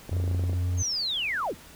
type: clicks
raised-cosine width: 2 ms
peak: -23 dBFS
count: 12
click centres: 0.094 / 0.13 / 0.167 / 0.2 / 0.24 / 0.278 / 0.313 / 0.347 / 0.395 / 0.438 / 0.496 / 0.532 s
type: tone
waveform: triangle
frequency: 89.4 Hz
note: F2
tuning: 41 cents sharp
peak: -22 dBFS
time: 0.11-0.83 s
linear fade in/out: 10 ms
type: linear sweep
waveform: sine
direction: down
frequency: 6540 to 100.7 Hz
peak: -26 dBFS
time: 0.77-1.55 s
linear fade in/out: 50 ms
effects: pink hiss -49 dBFS RMS until 1.75 s